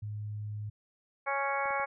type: tone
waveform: sine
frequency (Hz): 105.2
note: G#2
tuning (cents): +23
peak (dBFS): -35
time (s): 0.02-0.7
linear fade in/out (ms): 10
type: harmonic tone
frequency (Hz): 277.2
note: C#4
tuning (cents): 0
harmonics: 2 / 3 / 4 / 5 / 6 / 7 / 8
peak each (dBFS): -36 / -34 / -35 / -38 / -39 / -45 / -37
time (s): 1.26-1.86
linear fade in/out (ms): 20
type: clicks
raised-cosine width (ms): 2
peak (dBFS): -40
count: 3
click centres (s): 1.657 / 1.707 / 1.799
effects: none